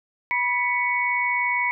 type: tone cluster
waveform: sine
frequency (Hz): 977 / 1984 / 2230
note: B5 / B6 / C#7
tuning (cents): -19 / +7 / +10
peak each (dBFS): -25 / -27 / -23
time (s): 0.31-1.71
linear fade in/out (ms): 0
effects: none